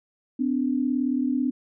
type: tone pair together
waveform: sine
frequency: 253.7 / 291.9 Hz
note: B3 / D4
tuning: +47 / -10 cents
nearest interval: major second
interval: 243 cents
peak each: -23 / -26 dBFS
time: 0.39-1.51 s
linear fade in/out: 10 ms
effects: none